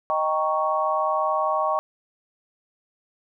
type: chord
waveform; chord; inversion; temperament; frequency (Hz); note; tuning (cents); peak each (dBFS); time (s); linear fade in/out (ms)
sine; Eb dominant seventh; none; equal; 622.3 / 784 / 932.3 / 1108.7; Eb5 / G5 / Bb5 / Db6; 0 / 0 / 0 / 0; -25 / -27 / -29 / -24; 0.1-1.79; 0
effects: none